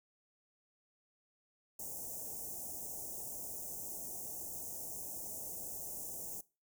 white band-stop noise, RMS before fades -44 dBFS, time 1.79-6.41 s, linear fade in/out 5 ms, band 820 to 6100 Hz, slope 48 dB/octave, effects noise-tail reverb RT60 0.3 s tail -21 dB re dry

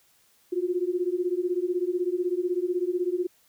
sine beating tone pair, 350 / 366 Hz, F4 / F#4, +4 / -19 cents, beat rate 16 Hz, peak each -27 dBFS, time 0.52-3.27 s, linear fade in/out 10 ms, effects white hiss -63 dBFS RMS until 3.48 s

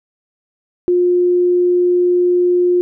sine tone, 355.9 Hz, F4, 33 cents sharp, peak -10 dBFS, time 0.88-2.81 s, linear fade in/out 0 ms, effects none

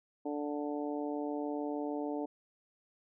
harmonic tone, 146.83 Hz, D3, in tune, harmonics 2 / 3 / 4 / 5 / 6, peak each -36 / -40 / -42 / -44 / -46 dBFS, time 0.25-2.26 s, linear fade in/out 10 ms, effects none

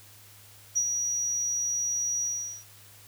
sine tone with ADSR envelope, 5790 Hz, F#8, 38 cents flat, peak -21 dBFS, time 0.75-2.65 s, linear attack 21 ms, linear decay 67 ms, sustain -5 dB, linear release 420 ms, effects added 102 Hz sine -56 dBFS peak until 3.07 s + white hiss -53 dBFS RMS until 3.07 s

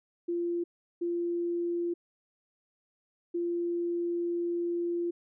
sine tone bursts at uneven times, 344.9 Hz, F4, 22 cents flat, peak -28 dBFS, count 3, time 0.28-0.64 / 1.01-1.94 / 3.34-5.11 s, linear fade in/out 10 ms, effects none

